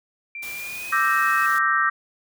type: tone with pitch glide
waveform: sine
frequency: 2359 to 2573 Hz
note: D7 to E7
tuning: +7 to -43 cents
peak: -31 dBFS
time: 0.35-1.46 s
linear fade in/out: 2 ms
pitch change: +150 cents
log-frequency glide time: 0.51-1.04 s
type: noise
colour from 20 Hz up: white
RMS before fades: -38 dBFS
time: 0.42-1.59 s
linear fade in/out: 10 ms
type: chord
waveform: sine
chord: E half-diminished seventh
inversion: third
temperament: equal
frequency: 1174.7 / 1318.5 / 1568 / 1864.7 Hz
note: D6 / E6 / G6 / Bb6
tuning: 0 / 0 / 0 / 0 cents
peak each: -23 dBFS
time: 0.92-1.9 s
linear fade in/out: 10 ms
effects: none